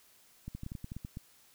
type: clicks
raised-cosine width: 5 ms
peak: -28 dBFS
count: 11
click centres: 0.48 / 0.55 / 0.634 / 0.664 / 0.719 / 0.752 / 0.844 / 0.919 / 0.966 / 1.049 / 1.171 s
effects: white hiss -63 dBFS RMS until 1.54 s